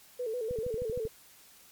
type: tone with vibrato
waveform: sine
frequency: 467.5 Hz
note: A#4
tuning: 5 cents sharp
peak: -31 dBFS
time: 0.19-1.08 s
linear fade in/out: 10 ms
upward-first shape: square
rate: 6.8 Hz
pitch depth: 100 cents each way
type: click train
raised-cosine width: 5 ms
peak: -28 dBFS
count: 8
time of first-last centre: 0.51-1.053 s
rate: 12.9 Hz
effects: white hiss -57 dBFS RMS until 1.71 s + MP3 96 kbps